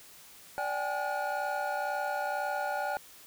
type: tone cluster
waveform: triangle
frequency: 585 / 774 / 836 / 1441 Hz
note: D5 / G5 / G#5 / F#6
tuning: -7 / -22 / +11 / -46 cents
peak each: -34 / -33 / -34 / -35 dBFS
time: 0.58-2.97 s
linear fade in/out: 0 ms
effects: white hiss -53 dBFS RMS until 3.26 s